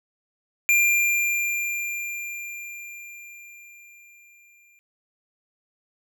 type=tone with exponential decay; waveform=square; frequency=2389 Hz; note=D7; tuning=29 cents sharp; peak=-16 dBFS; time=0.69-4.79 s; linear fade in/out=0 ms; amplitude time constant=890 ms; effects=none